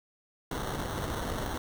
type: noise with sample-and-hold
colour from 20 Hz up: pink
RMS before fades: -34 dBFS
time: 0.51-1.58 s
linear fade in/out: 5 ms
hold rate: 2450 Hz
effects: none